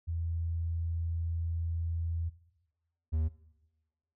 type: tone pair in turn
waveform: sine / triangle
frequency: 83.4 / 78.72 Hz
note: E2 / D#2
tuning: +21 / +21 cents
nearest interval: minor second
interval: 100 cents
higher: first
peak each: -31 / -25 dBFS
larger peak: second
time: 0.07-2.3 / 3.12-3.29 s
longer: first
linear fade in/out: 20 ms
effects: noise-tail reverb RT60 1.0 s tail -18 dB re dry